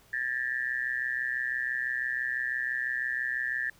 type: tone with amplitude modulation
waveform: sine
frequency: 1760 Hz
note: A6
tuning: in tune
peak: -24 dBFS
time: 0.13-3.7 s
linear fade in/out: 5 ms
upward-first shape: sine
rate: 126 Hz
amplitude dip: 100%
effects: pink hiss -60 dBFS RMS until 3.79 s